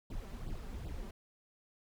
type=noise with flanger; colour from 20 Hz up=brown; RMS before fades=-42 dBFS; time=0.1-1.11 s; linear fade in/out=5 ms; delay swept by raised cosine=0.23 to 5.23 ms; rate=2.6 Hz; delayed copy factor=+0.9; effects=none